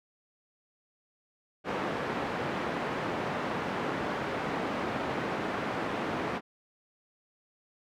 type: band-pass noise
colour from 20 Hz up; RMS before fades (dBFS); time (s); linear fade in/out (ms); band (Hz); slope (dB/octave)
pink; -33; 1.64-6.41; 50; 200 to 1800; 12
effects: none